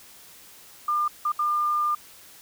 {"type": "tone bursts at uneven times", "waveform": "sine", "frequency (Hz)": 1202, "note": "D6", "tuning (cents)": 40, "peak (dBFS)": -21, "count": 3, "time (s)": [[0.88, 1.08], [1.25, 1.32], [1.39, 1.95]], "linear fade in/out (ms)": 5, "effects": ["white hiss -49 dBFS RMS until 2.41 s"]}